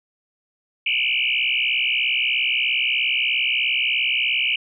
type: tone with frequency modulation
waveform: sine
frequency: 2637 Hz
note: E7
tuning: in tune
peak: -18 dBFS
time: 0.86-4.56 s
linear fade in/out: 5 ms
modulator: 63.1 Hz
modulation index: 5.8
effects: none

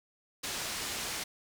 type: low-pass noise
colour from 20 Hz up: white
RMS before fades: -37 dBFS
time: 0.43-1.24 s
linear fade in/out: 10 ms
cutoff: 7400 Hz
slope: 12 dB/octave
effects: none

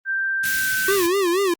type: tone with pitch glide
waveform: sine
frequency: 1571 to 1536 Hz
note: G6 to G6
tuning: +3 to -36 cents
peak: -20 dBFS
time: 0.05-0.96 s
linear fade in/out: 50 ms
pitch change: -39 cents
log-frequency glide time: 0.51-0.73 s
type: band-stop noise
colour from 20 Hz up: white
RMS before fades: -27 dBFS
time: 0.43-1.07 s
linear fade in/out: 10 ms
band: 290 to 1400 Hz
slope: 48 dB/octave
type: tone with vibrato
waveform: square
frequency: 370 Hz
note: F#4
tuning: in tune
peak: -18 dBFS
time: 0.88-1.54 s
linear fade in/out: 5 ms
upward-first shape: sine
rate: 4.2 Hz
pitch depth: 150 cents each way
effects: Opus 32 kbps

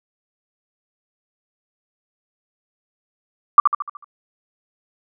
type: tone with echo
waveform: sine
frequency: 1171 Hz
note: D6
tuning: 5 cents flat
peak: -3 dBFS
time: 3.58-3.6 s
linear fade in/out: 2 ms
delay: 74 ms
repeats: 6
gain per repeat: -6 dB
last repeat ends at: 4.044 s
effects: none

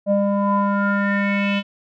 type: tone with low-pass filter sweep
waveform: square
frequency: 200.7 Hz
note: G3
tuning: 41 cents sharp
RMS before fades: -19 dBFS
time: 0.06-1.63 s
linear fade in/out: 50 ms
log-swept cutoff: 620 to 3000 Hz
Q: 5.8
effects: none

